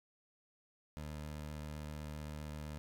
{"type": "tone with vibrato", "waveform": "20% pulse", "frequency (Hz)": 75.5, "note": "D2", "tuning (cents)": 48, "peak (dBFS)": -38, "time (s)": [0.97, 2.78], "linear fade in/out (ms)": 0, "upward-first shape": "square", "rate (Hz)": 7.7, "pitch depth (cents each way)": 8, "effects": []}